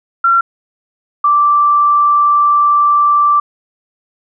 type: tone pair in turn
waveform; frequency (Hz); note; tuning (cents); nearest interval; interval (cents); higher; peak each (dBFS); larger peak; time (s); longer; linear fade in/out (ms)
sine; 1366 / 1171.1; F6 / D6; -39 / -5; minor third; 266; first; -7; neither; 0.24-0.41 / 1.24-3.4; second; 5
effects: none